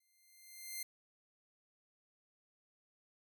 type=tone with exponential growth; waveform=5% pulse; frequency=2093 Hz; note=C7; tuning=in tune; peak=-29 dBFS; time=0-0.83 s; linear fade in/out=5 ms; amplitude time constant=180 ms; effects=none